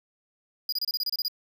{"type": "tone bursts", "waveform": "square", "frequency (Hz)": 4901, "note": "D#8", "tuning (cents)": -27, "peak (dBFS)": -26, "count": 10, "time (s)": [0.69, 1.282], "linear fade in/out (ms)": 2, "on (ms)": 34, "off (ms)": 28, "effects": []}